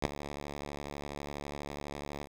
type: tone with ADSR envelope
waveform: 5% pulse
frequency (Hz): 72.1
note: D2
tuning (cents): -31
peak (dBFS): -14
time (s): 0.01-2.29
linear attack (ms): 42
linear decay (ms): 6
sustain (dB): -14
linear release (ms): 68
effects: low-pass 7000 Hz 12 dB/octave + 8-bit